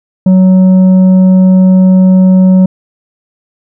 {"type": "tone with tanh clipping", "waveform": "sine", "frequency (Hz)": 186.3, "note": "F#3", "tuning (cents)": 12, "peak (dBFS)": -3, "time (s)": [0.26, 2.66], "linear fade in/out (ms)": 5, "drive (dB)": 6, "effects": []}